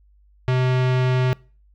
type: tone with low-pass filter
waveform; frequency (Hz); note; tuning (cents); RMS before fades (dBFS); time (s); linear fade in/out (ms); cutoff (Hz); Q
square; 127.8; C3; -40; -19; 0.48-1.33; 0; 3200; 0.99
effects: noise-tail reverb RT60 0.4 s tail -24 dB re dry + added 50 Hz sine -52 dBFS peak until 1.74 s